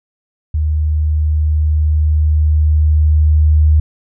sine tone with level ramp, 76.6 Hz, D#2, 27 cents flat, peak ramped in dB -12 to -6 dBFS, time 0.54-3.8 s, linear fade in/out 5 ms, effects none

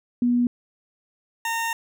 sine / 20% pulse tone pair in turn, 242.8 / 916.7 Hz, B3 / A#5, -29 / -29 cents, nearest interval octave + major seventh, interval 2300 cents, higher second, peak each -17 / -19 dBFS, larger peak first, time 0.22-0.47 / 1.45-1.73 s, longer second, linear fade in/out 2 ms, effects none

